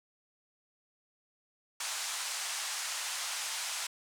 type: band-pass noise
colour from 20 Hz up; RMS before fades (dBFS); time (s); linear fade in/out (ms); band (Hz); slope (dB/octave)
white; -37; 1.8-3.87; 5; 740 to 9000; 24
effects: none